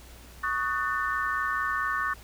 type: chord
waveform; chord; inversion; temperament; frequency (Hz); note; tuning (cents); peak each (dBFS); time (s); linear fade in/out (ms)
sine; D# half-diminished seventh; third; just; 1120.1 / 1244.5 / 1493.4 / 1792.1; C#6 / D#6 / F#6 / A6; +18 / 0 / +16 / +31; -30 / -33 / -32 / -31; 0.43-2.14; 10
effects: added 60 Hz sine -48 dBFS peak until 2.23 s + pink hiss -51 dBFS RMS until 2.23 s